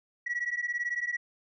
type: beating tone pair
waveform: sine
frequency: 1921 / 1939 Hz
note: B6 / B6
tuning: -48 / -32 cents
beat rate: 18 Hz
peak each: -31 dBFS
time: 0.26-1.17 s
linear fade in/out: 10 ms
effects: tanh soft clip ceiling -25 dBFS